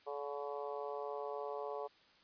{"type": "harmonic tone with a mistuned harmonic", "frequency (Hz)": 143.6, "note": "D3", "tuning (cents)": -39, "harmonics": [3, 4, 5, 6, 7, 8], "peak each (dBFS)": [-43, -45, -47, -49, -50, -51], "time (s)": [0.06, 1.88], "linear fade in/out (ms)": 20, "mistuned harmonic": 8, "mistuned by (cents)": -37, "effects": ["white hiss -66 dBFS RMS until 2.23 s", "resampled to 11025 Hz"]}